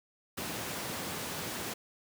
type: high-pass noise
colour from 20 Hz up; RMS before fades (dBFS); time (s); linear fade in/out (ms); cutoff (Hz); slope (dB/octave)
pink; -38; 0.37-1.74; 10; 120; 12
effects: high-pass 60 Hz 12 dB/octave